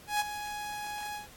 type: tone with ADSR envelope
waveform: sawtooth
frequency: 834 Hz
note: G#5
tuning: 7 cents sharp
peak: -21 dBFS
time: 0.07-1.28 s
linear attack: 130 ms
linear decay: 27 ms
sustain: -11 dB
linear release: 130 ms
effects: pink hiss -53 dBFS RMS until 1.36 s + AAC 64 kbps